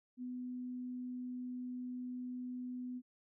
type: tone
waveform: sine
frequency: 249.7 Hz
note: B3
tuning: 19 cents sharp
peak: -40 dBFS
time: 0.17-3.02 s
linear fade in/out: 50 ms
effects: none